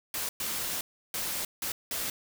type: noise bursts at uneven times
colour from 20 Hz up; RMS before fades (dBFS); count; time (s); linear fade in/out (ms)
white; -33; 5; 0.14-0.29 / 0.4-0.81 / 1.14-1.45 / 1.62-1.72 / 1.91-2.1; 2
effects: none